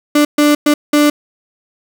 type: tone bursts at uneven times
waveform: 35% pulse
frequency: 294.9 Hz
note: D4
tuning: 7 cents sharp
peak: -6 dBFS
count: 4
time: 0.15-0.25 / 0.38-0.55 / 0.66-0.74 / 0.93-1.1 s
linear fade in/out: 5 ms
effects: none